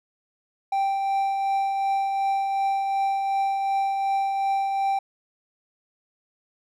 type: tone with tremolo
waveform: triangle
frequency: 784 Hz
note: G5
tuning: in tune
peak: -18 dBFS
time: 0.72-4.99 s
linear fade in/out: 5 ms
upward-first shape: triangle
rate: 2.7 Hz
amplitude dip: 35%
effects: none